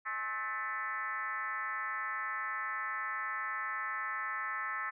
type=tone with frequency modulation; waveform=sine; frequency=1536 Hz; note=G6; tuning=36 cents flat; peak=-34 dBFS; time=0.05-4.91 s; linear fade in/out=20 ms; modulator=232 Hz; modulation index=2.1; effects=none